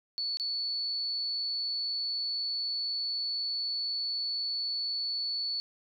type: tone with dropouts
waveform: sine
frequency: 4442 Hz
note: C#8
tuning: 3 cents sharp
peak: -30 dBFS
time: 0.18-5.6 s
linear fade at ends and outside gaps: 0 ms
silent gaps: 0.371-0.398 s
effects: none